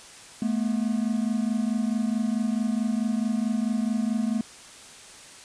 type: tone pair together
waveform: triangle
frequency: 215.9 / 240.5 Hz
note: A3 / B3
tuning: -33 / -46 cents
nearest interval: major second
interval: 187 cents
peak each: -23 / -25 dBFS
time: 0.42-4.41 s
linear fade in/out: 2 ms
effects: white hiss -46 dBFS RMS until 5.44 s + resampled to 22050 Hz